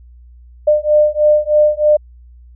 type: beating tone pair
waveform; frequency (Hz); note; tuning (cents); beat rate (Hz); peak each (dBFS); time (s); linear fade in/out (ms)
sine; 600 / 603.2; D5 / D5; +37 / +46; 3.2; -12; 0.67-1.97; 10
effects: added 60 Hz sine -38 dBFS peak until 2.55 s